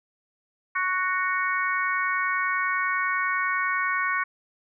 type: harmonic tone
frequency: 370 Hz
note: F#4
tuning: in tune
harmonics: 3 / 4 / 5 / 6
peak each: -27 / -28 / -29 / -30 dBFS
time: 0.75-4.24 s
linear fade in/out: 10 ms
effects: none